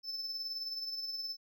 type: tone with tremolo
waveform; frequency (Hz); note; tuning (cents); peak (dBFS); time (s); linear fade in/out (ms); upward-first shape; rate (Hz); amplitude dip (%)
triangle; 5270; E8; -1; -34; 0.03-1.37; 50; sine; 19; 45
effects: none